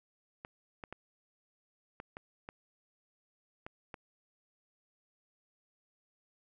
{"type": "clicks", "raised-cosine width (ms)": 0.5, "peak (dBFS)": -28, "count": 8, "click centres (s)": [0.449, 0.838, 0.926, 2.001, 2.169, 2.489, 3.665, 3.942], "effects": []}